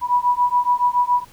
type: beating tone pair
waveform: sine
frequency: 976 / 983.1 Hz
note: B5 / B5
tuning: -21 / -8 cents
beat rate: 7.1 Hz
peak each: -18 dBFS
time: 0.01-1.25 s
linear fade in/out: 50 ms
effects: pink hiss -49 dBFS RMS until 1.32 s